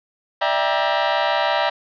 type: chord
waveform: sawtooth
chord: E half-diminished seventh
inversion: third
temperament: just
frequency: 593.3 / 659.3 / 791.1 / 949.3 Hz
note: D5 / E5 / G5 / Bb5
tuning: +18 / 0 / +16 / +31 cents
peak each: -19 dBFS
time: 0.41-1.7 s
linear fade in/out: 10 ms
effects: resampled to 11025 Hz + 7-bit